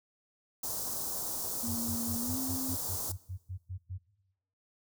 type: band-stop noise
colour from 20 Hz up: white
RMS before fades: -36 dBFS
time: 0.63-3.12 s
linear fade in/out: 5 ms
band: 1100 to 5100 Hz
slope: 24 dB/octave
type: tone with pitch glide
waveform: sine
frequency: 233.1 to 261.6 Hz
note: A#3 to C4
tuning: 0 to 0 cents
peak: -35 dBFS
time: 1.63-2.75 s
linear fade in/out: 10 ms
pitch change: +200 cents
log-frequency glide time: 2.18-2.38 s
type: tone bursts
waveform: sine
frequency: 92.5 Hz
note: F#2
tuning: in tune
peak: -36 dBFS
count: 12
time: 1.67-3.984 s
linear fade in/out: 20 ms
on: 92 ms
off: 110 ms
effects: noise-tail reverb RT60 1.0 s tail -20 dB re dry